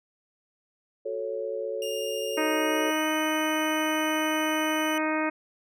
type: chord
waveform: sine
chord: F# minor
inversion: none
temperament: equal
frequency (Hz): 370 / 440 / 554.4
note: F#4 / A4 / C#5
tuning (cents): 0 / 0 / 0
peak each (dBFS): -37 / -32 / -32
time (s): 1.05-2.91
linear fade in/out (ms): 10
type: tone with pitch glide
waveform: sawtooth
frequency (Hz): 2819 to 2987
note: F7 to F#7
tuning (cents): +16 to +16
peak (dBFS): -31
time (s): 1.82-4.98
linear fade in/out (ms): 2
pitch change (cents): +100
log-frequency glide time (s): 2.4-3.08
type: harmonic tone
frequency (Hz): 311.1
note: D#4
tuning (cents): 0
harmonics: 1 / 2 / 3 / 4 / 5 / 6 / 7 / 8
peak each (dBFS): -28 / -31 / -33 / -34 / -35 / -36 / -36 / -37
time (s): 2.37-5.3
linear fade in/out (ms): 10
effects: none